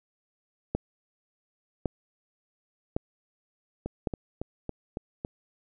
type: two click trains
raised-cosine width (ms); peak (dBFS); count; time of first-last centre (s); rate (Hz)
2; -19 / -13; 6 / 4; 3.86-5.249 / 0.75-4.072; 3.6 / 0.903
effects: none